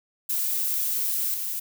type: noise with level steps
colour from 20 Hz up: violet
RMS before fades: -26 / -30 dBFS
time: 0.29-1.6 s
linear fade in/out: 10 ms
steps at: 1.34 s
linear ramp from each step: 2 ms
effects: none